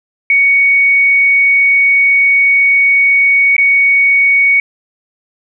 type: tone with dropouts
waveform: sine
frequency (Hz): 2233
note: C#7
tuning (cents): +12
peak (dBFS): -6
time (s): 0.3-4.6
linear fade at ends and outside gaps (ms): 2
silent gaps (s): 3.566-3.581
effects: none